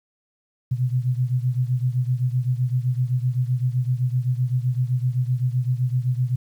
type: beating tone pair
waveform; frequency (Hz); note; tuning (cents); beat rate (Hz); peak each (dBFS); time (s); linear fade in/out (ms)
sine; 123.4 / 131.2; B2 / C3; -1 / +5; 7.8; -21 / -24; 0.71-6.36; 10
effects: 9-bit